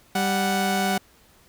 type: tone pair together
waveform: sawtooth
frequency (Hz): 196 / 740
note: G3 / F#5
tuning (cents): 0 / 0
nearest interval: octave + major seventh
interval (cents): 2300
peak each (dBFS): -20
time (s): 0.15-0.98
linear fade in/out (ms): 5
effects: pink hiss -56 dBFS RMS until 1.48 s